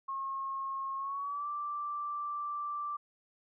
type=tone with pitch glide; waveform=sine; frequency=1082 to 1173.1 Hz; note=C#6 to D6; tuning=-42 to -2 cents; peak=-34 dBFS; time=0.08-2.97 s; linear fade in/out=10 ms; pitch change=+140 cents; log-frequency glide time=0.97-1.48 s; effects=none